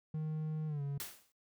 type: tone with pitch glide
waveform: triangle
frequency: 155.56 to 141.01 Hz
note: D#3 to C#3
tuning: 0 to +30 cents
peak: -33 dBFS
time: 0.14-0.98 s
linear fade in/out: 5 ms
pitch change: -170 cents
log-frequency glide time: 0.67-0.82 s
type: noise with exponential decay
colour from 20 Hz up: white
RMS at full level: -39 dBFS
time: 1-1.32 s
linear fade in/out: 1 ms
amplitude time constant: 69 ms
effects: noise-tail reverb RT60 0.2 s tail -25 dB re dry